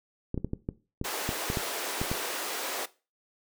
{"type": "clicks", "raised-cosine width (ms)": 3, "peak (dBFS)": -17, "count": 11, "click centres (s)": [0.344, 0.377, 0.446, 0.534, 0.689, 1.014, 1.291, 1.501, 1.572, 2.015, 2.115]}
{"type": "high-pass noise", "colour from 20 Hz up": "pink", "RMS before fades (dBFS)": -34, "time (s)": [1.04, 2.86], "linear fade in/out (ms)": 10, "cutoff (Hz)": 360, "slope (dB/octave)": 24}
{"effects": ["noise-tail reverb RT60 0.3 s tail -18 dB re dry"]}